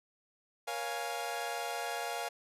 sawtooth chord, Bb minor seventh, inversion none, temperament equal with one note detuned, 472.9 / 554.4 / 698.5 / 830.6 Hz, Bb4 / Db5 / F5 / Ab5, +25 / 0 / 0 / 0 cents, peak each -39 / -40 / -35 / -36 dBFS, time 0.67-2.29 s, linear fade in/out 10 ms, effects resampled to 32000 Hz

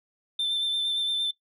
sine tone with vibrato, 3555 Hz, A7, 17 cents sharp, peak -22 dBFS, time 0.39-1.31 s, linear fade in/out 5 ms, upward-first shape sine, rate 8.7 Hz, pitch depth 18 cents each way, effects noise-tail reverb RT60 0.1 s tail -19 dB re dry + tanh soft clip ceiling -23 dBFS

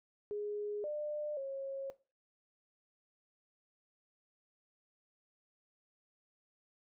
sine tone with pitch steps, 415.3 / 598 / 544 Hz, G#4 / D5 / C#5, 0 / +31 / -33 cents, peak -36 dBFS, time 0.31-1.9 s, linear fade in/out 0 ms, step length 530 ms, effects noise-tail reverb RT60 0.3 s tail -17 dB re dry

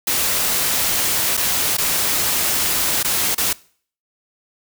white noise with dropouts, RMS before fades -19 dBFS, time 0.07-3.53 s, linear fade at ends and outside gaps 5 ms, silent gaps 1.37-1.374 / 1.77-1.782 / 3.03-3.045 / 3.348-3.379 s, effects noise-tail reverb RT60 0.5 s tail -22 dB re dry

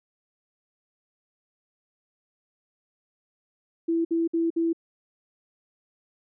sine tone bursts, 331.9 Hz, E4, 12 cents sharp, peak -21 dBFS, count 4, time 3.88-4.731 s, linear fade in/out 10 ms, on 170 ms, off 57 ms, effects none

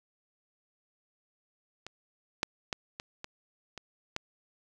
clicks, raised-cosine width 0.2 ms, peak -24 / -10 / -14 / -21 / -22 / -24 / -15 dBFS, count 7, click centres 1.866 / 2.431 / 2.728 / 2.999 / 3.244 / 3.777 / 4.164 s, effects none

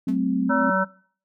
sine chord, F# diminished, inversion none, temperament equal with one note detuned, 189.32 / 220 / 261.6 Hz, F#3 / A3 / C4, +40 / 0 / 0 cents, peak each -25 / -28 / -22 dBFS, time 0.07-0.7 s, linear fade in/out 5 ms
sawtooth tone with exponential decay, 216 Hz, A3, 32 cents flat, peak -31 dBFS, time 0.08-0.2 s, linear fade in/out 5 ms, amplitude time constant 26 ms
harmonic tone, 190 Hz, F#3, 46 cents sharp, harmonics 1 / 3 / 5 / 7 / 8, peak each -25 / -25 / -25 / -25 / -25 dBFS, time 0.49-0.85 s, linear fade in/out 20 ms
effects noise-tail reverb RT60 0.5 s tail -21 dB re dry

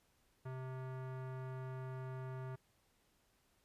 square tone with low-pass filter, 130 Hz, C3, 11 cents flat, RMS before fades -45 dBFS, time 0.45-2.56 s, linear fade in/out 10 ms, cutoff 1400 Hz, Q 1.3, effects pink hiss -75 dBFS RMS until 3.64 s + resampled to 32000 Hz

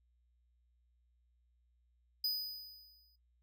square tone with exponential decay, 4978 Hz, D#8, in tune, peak -31 dBFS, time 2.24-3.16 s, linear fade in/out 5 ms, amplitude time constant 200 ms, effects noise-tail reverb RT60 0.1 s tail -19 dB re dry + added 60 Hz sine -70 dBFS peak until 3.42 s

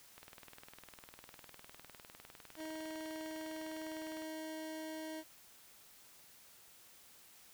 click train, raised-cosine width 0.3 ms, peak -36 dBFS, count 81, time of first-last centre 0.18-4.22 s, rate 19.8 Hz
25% pulse tone, 315.4 Hz, D#4, 24 cents sharp, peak -39 dBFS, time 2.56-5.24 s, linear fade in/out 50 ms
effects white hiss -61 dBFS RMS until 7.53 s

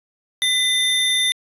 square tone pair together, 2014 / 3589 Hz, B6 / A7, +33 / +34 cents, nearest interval minor seventh, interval 1001 cents, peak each -23 / -18 dBFS, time 0.42-1.32 s, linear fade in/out 0 ms, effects resampled to 32000 Hz

